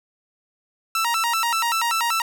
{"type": "tone with vibrato", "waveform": "sawtooth", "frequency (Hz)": 1117, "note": "C#6", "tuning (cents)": 13, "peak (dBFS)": -16, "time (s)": [0.95, 2.22], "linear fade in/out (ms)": 2, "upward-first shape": "square", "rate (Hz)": 5.2, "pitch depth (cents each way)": 300, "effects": []}